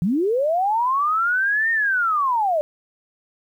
sine linear two-way sweep, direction up then down, 155.7 to 1849 to 582 Hz, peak -17 dBFS, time 0.02-2.61 s, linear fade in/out 0 ms, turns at 1.71 s, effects 9-bit

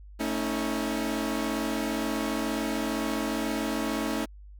sawtooth tone cluster, 221.2 / 276.2 / 318.3 Hz, A3 / C#4 / D#4, +9 / -6 / +39 cents, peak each -28 dBFS, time 0.19-4.26 s, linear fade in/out 20 ms, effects added 50 Hz sine -44 dBFS peak until 4.59 s

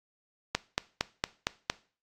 click train, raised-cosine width 0.2 ms, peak -8 dBFS, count 6, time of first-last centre 0.55-1.699 s, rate 4.35 Hz, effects noise-tail reverb RT60 0.4 s tail -20 dB re dry + AAC 64 kbps

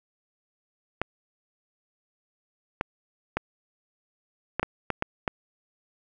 clicks, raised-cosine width 0.5 ms, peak -10 dBFS, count 8, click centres 1.016 / 2.811 / 3.37 / 4.596 / 4.63 / 4.903 / 5.024 / 5.278 s, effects none

